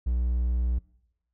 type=tone; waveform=triangle; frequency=60.7 Hz; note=B1; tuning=29 cents flat; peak=-21 dBFS; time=0.06-0.79 s; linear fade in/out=10 ms; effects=noise-tail reverb RT60 0.9 s tail -23 dB re dry